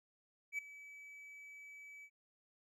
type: tone with ADSR envelope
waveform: triangle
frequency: 2292 Hz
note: D7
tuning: 43 cents flat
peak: -33 dBFS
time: 0.52-2.1 s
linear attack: 66 ms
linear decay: 5 ms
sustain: -17 dB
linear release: 62 ms
effects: none